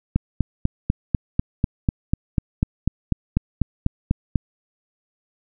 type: click train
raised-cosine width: 5 ms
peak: -5 dBFS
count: 18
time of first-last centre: 0.16-4.358 s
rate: 4.05 Hz
effects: none